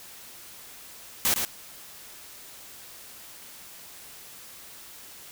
white noise with echo, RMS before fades -23 dBFS, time 1.25-1.34 s, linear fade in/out 0 ms, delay 110 ms, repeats 1, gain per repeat -5 dB, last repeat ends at 1.45 s, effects white hiss -46 dBFS RMS until 5.31 s

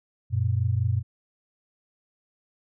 sine tone pair together, 94 / 119.02 Hz, F#2 / A#2, +28 / +36 cents, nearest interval major third, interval 408 cents, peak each -24 dBFS, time 0.3-1.03 s, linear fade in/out 50 ms, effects none

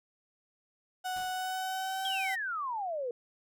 35% pulse tone with pitch glide, 740 to 767.9 Hz, F#5 to G5, 0 to -36 cents, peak -31 dBFS, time 1.04-2.36 s, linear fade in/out 20 ms, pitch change +64 cents, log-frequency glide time 1.29-2.05 s
pink noise with exponential decay, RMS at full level -48 dBFS, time 1.16-1.53 s, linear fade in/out 5 ms, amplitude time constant 80 ms
sine exponential sweep, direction down, 3322 to 466.2 Hz, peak -32 dBFS, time 2.05-3.11 s, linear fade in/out 2 ms
effects none

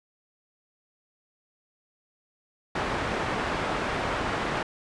white low-pass noise, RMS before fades -29 dBFS, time 2.75-4.63 s, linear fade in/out 5 ms, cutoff 1400 Hz, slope 12 dB/octave, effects resampled to 22050 Hz

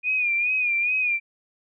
sine tone with vibrato, 2444 Hz, D#7, 32 cents flat, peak -20 dBFS, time 0.03-1.2 s, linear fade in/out 50 ms, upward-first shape sine, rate 2.4 Hz, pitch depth 67 cents each way, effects none

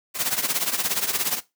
white noise with tremolo, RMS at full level -21 dBFS, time 0.14-1.41 s, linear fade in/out 50 ms, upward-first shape triangle, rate 17 Hz, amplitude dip 85%, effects noise-tail reverb RT60 0.2 s tail -17 dB re dry + high-pass 150 Hz 12 dB/octave

